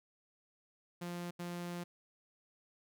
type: tone bursts at uneven times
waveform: sawtooth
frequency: 174.61 Hz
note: F3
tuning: in tune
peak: -36 dBFS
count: 2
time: 1.01-1.31 / 1.39-1.84 s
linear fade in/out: 10 ms
effects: none